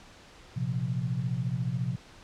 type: chord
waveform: sine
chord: Bb suspended second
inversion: none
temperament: equal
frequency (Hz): 116.54 / 130.81 / 174.61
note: Bb2 / C3 / F3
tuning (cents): 0 / 0 / 0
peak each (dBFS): -33 / -30 / -34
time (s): 0.56-1.96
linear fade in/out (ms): 10
effects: pink hiss -52 dBFS RMS until 2.23 s + low-pass 6000 Hz 12 dB/octave